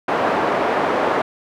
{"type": "band-pass noise", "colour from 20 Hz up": "pink", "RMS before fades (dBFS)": -19, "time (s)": [0.08, 1.22], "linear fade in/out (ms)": 5, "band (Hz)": [410, 1200], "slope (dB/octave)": 12, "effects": []}